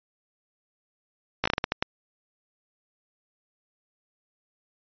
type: slowing click train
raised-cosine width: 0.3 ms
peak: -7 dBFS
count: 9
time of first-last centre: 1.44-1.825 s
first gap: 15 ms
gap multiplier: 1.32
effects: resampled to 11025 Hz